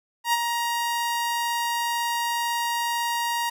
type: tone with ADSR envelope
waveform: sawtooth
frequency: 942 Hz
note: A#5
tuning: 18 cents sharp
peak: -14 dBFS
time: 0.24-3.5 s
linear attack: 92 ms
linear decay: 29 ms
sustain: -6 dB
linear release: 11 ms
effects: none